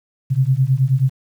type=beating tone pair; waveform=sine; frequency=127.5 / 136.9 Hz; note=C3 / C#3; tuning=-44 / -21 cents; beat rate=9.4 Hz; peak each=-16 dBFS; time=0.3-1.1 s; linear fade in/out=20 ms; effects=8-bit